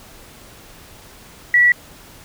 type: tone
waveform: sine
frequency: 1945 Hz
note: B6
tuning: 27 cents flat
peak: -9 dBFS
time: 1.54-1.72 s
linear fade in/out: 2 ms
effects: pink hiss -43 dBFS RMS until 2.24 s